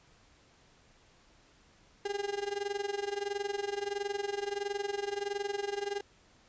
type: tone with amplitude modulation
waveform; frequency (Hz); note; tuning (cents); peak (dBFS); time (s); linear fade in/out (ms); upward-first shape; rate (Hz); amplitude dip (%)
35% pulse; 404.3; G#4; -46; -28; 2.05-6.01; 5; sine; 21.5; 85
effects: pink hiss -63 dBFS RMS until 6.48 s + resampled to 16000 Hz